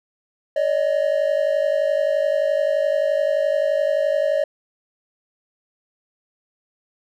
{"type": "tone pair together", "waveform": "triangle", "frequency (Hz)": [567, 618.6], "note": ["C#5", "D#5"], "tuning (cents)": [39, -10], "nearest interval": "major second", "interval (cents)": 151, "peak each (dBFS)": -18, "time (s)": [0.56, 4.44], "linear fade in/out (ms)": 5, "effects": []}